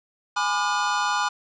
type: chord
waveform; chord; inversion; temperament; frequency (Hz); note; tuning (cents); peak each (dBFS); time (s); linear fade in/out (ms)
square; G# diminished seventh; none; just; 830.6 / 996.7 / 1196.1 / 1435.3; G#5 / B5 / D6 / F6; 0 / +16 / +31 / +47; -28; 0.36-1.29; 10
effects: resampled to 16000 Hz + 8-bit